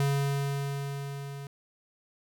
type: tone with level ramp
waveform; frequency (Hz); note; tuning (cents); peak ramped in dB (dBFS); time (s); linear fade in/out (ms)
square; 140; C#3; +18; -24 to -39; 0-1.47; 2
effects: none